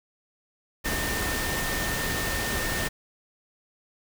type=tone in noise; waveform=sine; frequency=1815 Hz; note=A#6; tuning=47 cents flat; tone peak=-32 dBFS; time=0.84-2.89 s; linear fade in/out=20 ms; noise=pink; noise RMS=-29 dBFS; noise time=0.84-2.89 s; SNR=-6 dB; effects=none